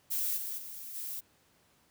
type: noise with level steps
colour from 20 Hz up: violet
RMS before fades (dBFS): -32 / -38 / -44 / -39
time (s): 0.1-1.21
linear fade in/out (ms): 20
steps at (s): 0.36 / 0.57 / 0.94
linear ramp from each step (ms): 20
effects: pink hiss -67 dBFS RMS until 1.9 s + high-pass 80 Hz 12 dB/octave